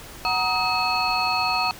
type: tone cluster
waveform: sine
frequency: 741 / 942 / 1262 / 2578 / 4353 Hz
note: F#5 / A#5 / D#6 / E7 / C#8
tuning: +2 / +18 / +24 / -39 / -32 cents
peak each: -26 dBFS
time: 0.25-1.71 s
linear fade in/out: 0 ms
effects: tanh soft clip ceiling -11 dBFS + pink hiss -41 dBFS RMS until 1.79 s